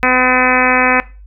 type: harmonic tone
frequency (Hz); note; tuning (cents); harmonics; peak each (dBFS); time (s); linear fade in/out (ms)
253.7; B3; +47; 1 / 2 / 3 / 4 / 5 / 6 / 7 / 8 / 9 / 10; -19 / -19 / -19 / -19 / -19 / -19 / -19 / -19 / -19 / -19; 0.03-1; 0
effects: noise-tail reverb RT60 0.3 s tail -18 dB re dry + added 50 Hz sine -34 dBFS peak until 1.26 s